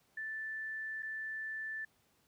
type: tone with dropouts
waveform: sine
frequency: 1760 Hz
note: A6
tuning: in tune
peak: -38 dBFS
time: 0.17-1.85 s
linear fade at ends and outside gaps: 5 ms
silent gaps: 1.024-1.029 s
effects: pink hiss -72 dBFS RMS until 2.27 s + high-pass 80 Hz 12 dB/octave